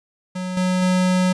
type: tone with level steps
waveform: square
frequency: 183.6 Hz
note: F#3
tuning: 13 cents flat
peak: -25 / -18 / -16 dBFS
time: 0.35-1.33 s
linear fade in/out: 10 ms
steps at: 0.57 / 0.82 s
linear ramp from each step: 2 ms
effects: resampled to 22050 Hz + 9-bit